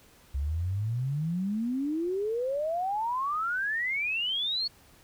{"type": "exponential sweep", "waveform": "sine", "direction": "up", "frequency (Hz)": [66, 4435], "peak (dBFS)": -27, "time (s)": [0.34, 4.68], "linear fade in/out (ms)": 10, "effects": ["pink hiss -58 dBFS RMS until 5.03 s"]}